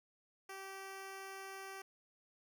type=tone; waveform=10% pulse; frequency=387.3 Hz; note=G4; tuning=21 cents flat; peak=-38 dBFS; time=0.49-1.82 s; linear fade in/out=5 ms; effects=none